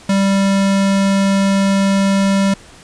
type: tone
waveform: square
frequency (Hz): 196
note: G3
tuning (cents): 0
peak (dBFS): -12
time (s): 0.09-2.54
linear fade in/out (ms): 5
effects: pink hiss -41 dBFS RMS until 2.83 s + resampled to 22050 Hz